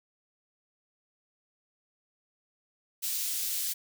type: high-pass noise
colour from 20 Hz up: white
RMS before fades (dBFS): -32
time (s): 3.02-3.74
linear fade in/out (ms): 20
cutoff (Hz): 3600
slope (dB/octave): 12
effects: none

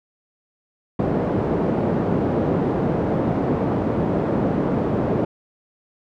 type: band-pass noise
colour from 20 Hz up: pink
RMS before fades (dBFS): -21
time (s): 0.99-5.25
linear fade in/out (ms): 5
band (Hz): 150 to 560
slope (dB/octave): 12
effects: none

